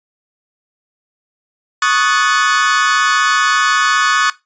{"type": "chord", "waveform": "40% pulse", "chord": "D# half-diminished seventh", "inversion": "third", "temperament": "equal with one note detuned", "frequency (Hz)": [1108.7, 1244.5, 1480, 1736.8], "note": ["C#6", "D#6", "F#6", "A6"], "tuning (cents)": [0, 0, 0, -23], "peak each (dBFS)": -16, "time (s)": [1.82, 4.3], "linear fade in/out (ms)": 2, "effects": ["noise-tail reverb RT60 0.2 s tail -18 dB re dry", "resampled to 16000 Hz"]}